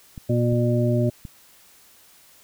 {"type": "clicks", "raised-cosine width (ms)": 5, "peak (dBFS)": -23, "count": 3, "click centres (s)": [0.178, 0.526, 1.252]}
{"type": "harmonic tone", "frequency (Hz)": 120, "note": "B2", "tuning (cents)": -49, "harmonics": [1, 2, 3, 5], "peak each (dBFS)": [-20, -24, -26, -26], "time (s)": [0.29, 1.1], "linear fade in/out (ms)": 10}
{"effects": ["white hiss -53 dBFS RMS until 2.43 s"]}